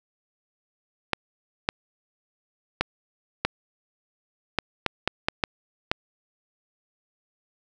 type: clicks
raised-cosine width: 0.3 ms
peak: -5 dBFS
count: 10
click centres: 1.133 / 1.689 / 2.81 / 3.45 / 4.587 / 4.863 / 5.076 / 5.285 / 5.438 / 5.915 s
effects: none